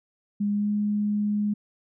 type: tone with pitch glide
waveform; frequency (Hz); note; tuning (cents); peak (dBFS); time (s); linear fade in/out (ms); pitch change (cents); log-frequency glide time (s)
sine; 204.8 to 207.9; G#3 to G#3; -24 to +2; -22; 0.4-1.54; 10; +26; 0.52-0.7
effects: none